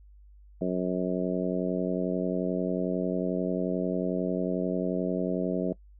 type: harmonic tone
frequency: 91.2 Hz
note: F#2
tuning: 24 cents flat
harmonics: 2 / 3 / 4 / 5 / 6 / 7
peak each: -30 / -32 / -33 / -34 / -35 / -35 dBFS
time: 0.61-5.73 s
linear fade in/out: 5 ms
effects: noise-tail reverb RT60 0.1 s tail -21 dB re dry + added 50 Hz sine -50 dBFS peak until 5.99 s